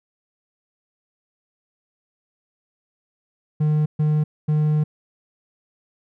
triangle tone bursts at uneven times, 152.1 Hz, D#3, 39 cents flat, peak -14 dBFS, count 3, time 3.6-3.86 / 3.99-4.24 / 4.48-4.84 s, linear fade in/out 10 ms, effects none

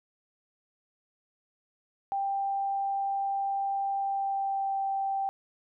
sine tone with pitch glide, 789 to 782.2 Hz, G5 to G5, +11 to -4 cents, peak -27 dBFS, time 2.12-5.29 s, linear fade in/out 0 ms, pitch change -15 cents, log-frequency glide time 3.97-4.79 s, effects none

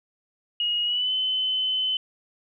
sine tone with pitch glide, 2883 to 3040 Hz, F#7 to F#7, -46 to +46 cents, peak -22 dBFS, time 0.6-1.97 s, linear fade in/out 2 ms, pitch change +92 cents, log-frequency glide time 0.84-1.12 s, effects none

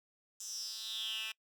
10% pulse tone with high-pass filter sweep, 220 Hz, A3, in tune, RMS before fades -41 dBFS, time 0.4-1.32 s, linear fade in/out 5 ms, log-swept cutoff 6700 to 2400 Hz, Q 6.9, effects noise-tail reverb RT60 0.1 s tail -24 dB re dry

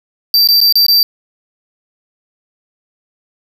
square tone with dropouts, 4676 Hz, D8, 8 cents flat, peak -7 dBFS, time 0.34-1.03 s, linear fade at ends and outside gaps 1 ms, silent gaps 0.474-0.487 / 0.604-0.613 / 0.725-0.755 / 0.865-0.883 s, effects none

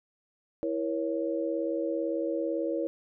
sine chord, A# diminished, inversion second, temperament equal with one note detuned, 329.6 / 476.5 / 554.4 Hz, E4 / A#4 / C#5, 0 / +38 / 0 cents, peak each -31 / -33 / -32 dBFS, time 0.63-2.87 s, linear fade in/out 0 ms, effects none

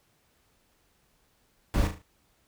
brown noise with echo, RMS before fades -25 dBFS, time 1.74-1.87 s, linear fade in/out 0 ms, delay 37 ms, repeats 4, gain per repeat -7 dB, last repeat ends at 2.018 s, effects pink hiss -68 dBFS RMS until 2.47 s

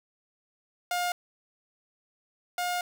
sawtooth tone pair in turn, 710 / 712.7 Hz, F5 / F5, +28 / +35 cents, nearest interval unison, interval 7 cents, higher second, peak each -23 / -24 dBFS, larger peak first, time 0.91-1.12 / 2.58-2.81 s, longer second, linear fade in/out 2 ms, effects none

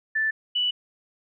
sine tone pair in turn, 1760 / 2960 Hz, A6 / F#7, 0 / 0 cents, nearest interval major sixth, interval 900 cents, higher second, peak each -21 dBFS, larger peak neither, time 0.15-0.31 / 0.55-0.71 s, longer neither, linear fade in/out 10 ms, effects none

